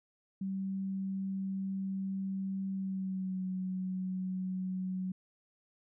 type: tone with pitch glide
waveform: sine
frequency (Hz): 192.7 to 186.03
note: G3 to F#3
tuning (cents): -29 to +10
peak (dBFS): -33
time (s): 0.41-5.12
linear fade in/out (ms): 5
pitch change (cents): -61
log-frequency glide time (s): 2.74-3.44
effects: none